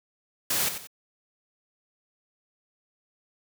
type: noise with echo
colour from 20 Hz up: white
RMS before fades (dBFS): -26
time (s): 0.5-0.69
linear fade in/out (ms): 5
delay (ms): 91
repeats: 2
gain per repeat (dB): -9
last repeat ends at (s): 0.872
effects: none